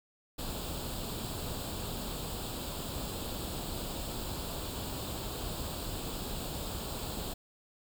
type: noise with comb filter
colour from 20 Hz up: pink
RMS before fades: -38 dBFS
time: 0.38-7.34 s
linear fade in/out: 10 ms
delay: 0.25 ms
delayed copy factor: +0.7
effects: none